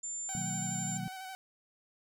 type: tone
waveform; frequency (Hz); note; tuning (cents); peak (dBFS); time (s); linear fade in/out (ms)
sine; 7200; A8; +39; -36; 0.03-0.98; 10
type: tone with vibrato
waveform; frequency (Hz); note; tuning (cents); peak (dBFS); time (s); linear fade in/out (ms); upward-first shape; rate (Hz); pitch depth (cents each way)
sawtooth; 757; F#5; +39; -38; 0.29-1.35; 0; square; 12; 24
type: chord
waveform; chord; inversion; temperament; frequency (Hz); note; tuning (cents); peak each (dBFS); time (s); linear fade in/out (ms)
sine; B major seventh; none; equal with one note detuned; 123.47 / 155.56 / 185 / 228.8; B2 / D#3 / F#3 / A#3; 0 / 0 / 0 / -32; -42 / -41 / -39 / -44; 0.35-1.08; 0
effects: none